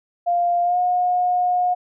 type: tone with pitch glide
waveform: sine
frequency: 698.5 to 720.2 Hz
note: F5 to F#5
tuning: 0 to -47 cents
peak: -16 dBFS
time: 0.26-1.75 s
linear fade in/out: 20 ms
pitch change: +53 cents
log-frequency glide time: 0.63-0.78 s
effects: none